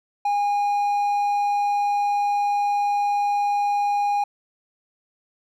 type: tone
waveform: triangle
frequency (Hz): 817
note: G#5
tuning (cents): -29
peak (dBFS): -17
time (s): 0.25-4.24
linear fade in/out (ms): 5
effects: none